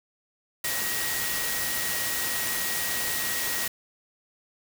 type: tone in noise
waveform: sine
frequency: 1898 Hz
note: A#6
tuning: 31 cents sharp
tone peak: -34 dBFS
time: 0.64-3.68 s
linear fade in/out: 5 ms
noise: white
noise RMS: -29 dBFS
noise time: 0.64-3.68 s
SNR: -8 dB
effects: none